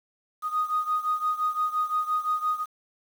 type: beating tone pair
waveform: sine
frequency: 1240 / 1245.8 Hz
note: D#6 / D#6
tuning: -6 / +2 cents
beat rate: 5.8 Hz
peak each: -25 / -28 dBFS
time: 0.42-2.66 s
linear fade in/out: 50 ms
effects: tanh soft clip ceiling -17 dBFS + 8-bit